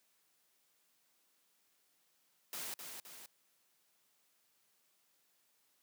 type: noise with echo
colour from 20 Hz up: white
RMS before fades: -43 dBFS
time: 2.53-2.74 s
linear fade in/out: 0 ms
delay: 260 ms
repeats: 2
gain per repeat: -5 dB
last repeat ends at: 3.26 s
effects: white hiss -75 dBFS RMS until 5.82 s + high-pass 150 Hz 12 dB/octave